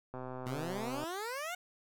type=click train; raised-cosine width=1 ms; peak=-29 dBFS; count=116; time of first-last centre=0.14-1.038 s; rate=128 Hz
type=exponential sweep; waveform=15% pulse; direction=up; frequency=121 to 740 Hz; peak=-31 dBFS; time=0.46-1.55 s; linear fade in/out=5 ms
effects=none